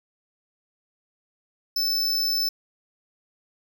square tone, 5274 Hz, E8, in tune, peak -22 dBFS, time 1.76-2.49 s, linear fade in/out 5 ms, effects none

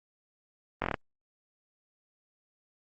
slowing click train, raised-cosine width 0.5 ms, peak -13 dBFS, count 6, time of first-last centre 0.82-0.942 s, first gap 20 ms, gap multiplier 1.1, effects Opus 32 kbps

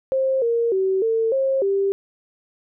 sine tone with pitch steps, 530 / 466.2 / 381.2 / 450.6 / 536 / 393.7 Hz, C5 / A#4 / G4 / A4 / C5 / G4, +22 / 0 / -48 / +41 / +42 / +8 cents, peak -17 dBFS, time 0.12-1.92 s, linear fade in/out 0 ms, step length 300 ms, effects none

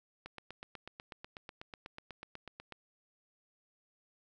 click train, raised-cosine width 0.3 ms, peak -29 dBFS, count 21, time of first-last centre 0.26-2.723 s, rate 8.12 Hz, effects none

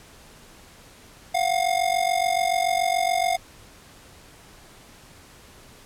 square ring-modulated tone, 713 Hz, F5, 36 cents sharp, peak -18 dBFS, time 1.34-3.37 s, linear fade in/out 10 ms, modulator 23.5 Hz, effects pink hiss -49 dBFS RMS until 5.85 s + low-pass 12000 Hz 12 dB/octave

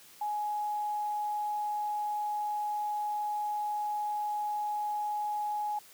sine tone, 837 Hz, G#5, 13 cents sharp, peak -30 dBFS, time 0.21-5.79 s, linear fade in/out 5 ms, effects white hiss -55 dBFS RMS until 5.93 s + high-pass 100 Hz 12 dB/octave

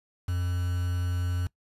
triangle tone with quantisation, 88.9 Hz, F2, 31 cents sharp, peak -24 dBFS, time 0.28-1.47 s, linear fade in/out 5 ms, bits 7, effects noise-tail reverb RT60 0.1 s tail -21 dB re dry + resampled to 32000 Hz

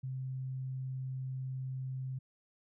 sine tone, 130.81 Hz, C3, in tune, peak -36 dBFS, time 0.03-2.19 s, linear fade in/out 10 ms, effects none

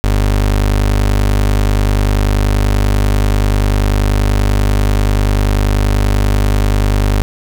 30% pulse tone, 50.3 Hz, G1, 45 cents sharp, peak -7 dBFS, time 0.04-7.22 s, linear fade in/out 0 ms, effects none

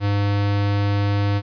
square tone, 101.4 Hz, G#2, 41 cents flat, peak -18 dBFS, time 0-1.42 s, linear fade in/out 50 ms, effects resampled to 11025 Hz + 10-bit

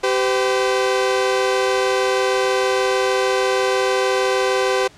sawtooth tone pair together, 387.9 / 508.4 Hz, G4 / C5, -18 / -50 cents, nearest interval perfect fourth, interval 468 cents, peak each -15 dBFS, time 0.03-4.88 s, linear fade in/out 10 ms, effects pink hiss -47 dBFS RMS until 4.97 s + low-pass 7000 Hz 12 dB/octave

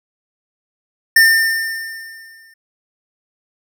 square tone with exponential decay, 1804 Hz, A6, 43 cents sharp, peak -6 dBFS, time 1.16-2.54 s, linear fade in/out 5 ms, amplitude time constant 300 ms, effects none

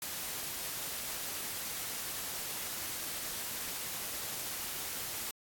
white noise, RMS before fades -39 dBFS, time 0.02-5.31 s, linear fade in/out 2 ms, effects AAC 64 kbps

